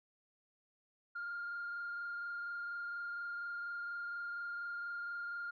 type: tone with frequency modulation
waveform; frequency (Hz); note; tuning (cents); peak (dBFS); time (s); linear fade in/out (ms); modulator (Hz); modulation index
sine; 1406; F6; +11; -38; 1.15-5.51; 10; 24.2; 0.61
effects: tanh soft clip ceiling -36 dBFS